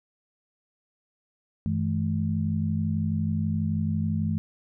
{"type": "tone cluster", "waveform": "sine", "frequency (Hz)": [95.7, 162.1, 214.1], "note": ["G2", "E3", "A3"], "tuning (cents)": [-41, -29, -47], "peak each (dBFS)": -28, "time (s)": [1.66, 4.38], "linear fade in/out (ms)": 0, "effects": []}